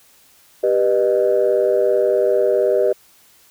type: chord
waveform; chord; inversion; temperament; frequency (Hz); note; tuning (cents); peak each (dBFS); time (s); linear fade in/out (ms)
sine; G augmented; none; just; 392 / 490 / 612.5; G4 / B4 / D#5; 0 / -14 / -27; -17; 0.63-2.93; 10
effects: tanh soft clip ceiling -6 dBFS + white hiss -52 dBFS RMS until 3.5 s